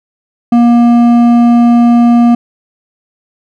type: tone with hard clipping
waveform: sine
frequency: 237.5 Hz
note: A#3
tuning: 33 cents sharp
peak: -5 dBFS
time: 0.52-2.35 s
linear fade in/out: 5 ms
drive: 8 dB
effects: none